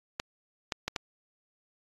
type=clicks; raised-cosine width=0.2 ms; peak=-13 dBFS; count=4; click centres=0.199 / 0.722 / 0.88 / 0.962 s; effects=AAC 32 kbps